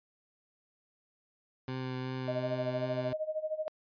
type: tone with vibrato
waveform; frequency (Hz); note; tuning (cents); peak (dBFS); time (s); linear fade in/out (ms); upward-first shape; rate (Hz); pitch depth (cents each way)
20% pulse; 129.1; C3; -23; -30; 1.68-3.13; 2; triangle; 2.7; 14
type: tone with tremolo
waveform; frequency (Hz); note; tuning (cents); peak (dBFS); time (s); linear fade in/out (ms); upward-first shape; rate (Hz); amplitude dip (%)
sine; 622.3; D#5; 0; -29; 2.28-3.68; 0; sine; 13; 85
effects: resampled to 11025 Hz